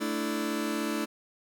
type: chord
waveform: sawtooth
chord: A suspended fourth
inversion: none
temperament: just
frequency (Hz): 220 / 293.3 / 330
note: A3 / D4 / E4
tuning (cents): 0 / -2 / +2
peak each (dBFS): -29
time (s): 0-1.06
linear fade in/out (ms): 20
effects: none